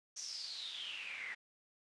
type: noise with band-pass filter sweep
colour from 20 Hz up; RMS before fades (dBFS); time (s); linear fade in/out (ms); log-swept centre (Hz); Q
pink; -45; 0.16-1.35; 10; 6100 to 1900; 9.8
effects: resampled to 22050 Hz